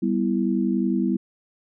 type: chord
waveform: sine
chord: E minor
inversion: first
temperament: equal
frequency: 196 / 246.9 / 329.6 Hz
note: G3 / B3 / E4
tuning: 0 / 0 / 0 cents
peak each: -23 / -24 / -25 dBFS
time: 0.02-1.17 s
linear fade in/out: 10 ms
effects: none